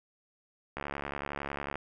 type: click train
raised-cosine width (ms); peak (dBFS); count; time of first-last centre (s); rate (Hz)
0.5; -20; 71; 0.77-1.756; 71
effects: none